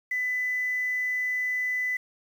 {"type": "tone with quantisation", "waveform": "sine", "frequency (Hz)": 2000, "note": "B6", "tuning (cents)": 21, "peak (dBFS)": -25, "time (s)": [0.11, 1.97], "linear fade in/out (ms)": 5, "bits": 8, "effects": []}